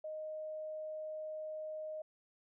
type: tone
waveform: sine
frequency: 621 Hz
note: D#5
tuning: 3 cents flat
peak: -40 dBFS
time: 0.04-2.02 s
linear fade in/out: 5 ms
effects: none